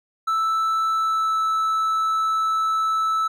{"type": "tone with pitch glide", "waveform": "triangle", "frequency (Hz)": [1318.5, 1310.9], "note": ["E6", "E6"], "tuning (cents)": [0, -10], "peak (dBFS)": -17, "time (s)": [0.27, 3.28], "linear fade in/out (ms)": 10, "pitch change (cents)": -10, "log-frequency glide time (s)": [0.91, 1.39], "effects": []}